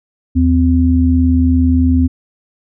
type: tone pair together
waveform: sine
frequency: 79.7 / 256.9 Hz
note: D#2 / C4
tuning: +42 / -32 cents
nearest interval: octave + minor sixth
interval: 2026 cents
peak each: -11 dBFS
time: 0.35-2.08 s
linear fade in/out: 20 ms
effects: none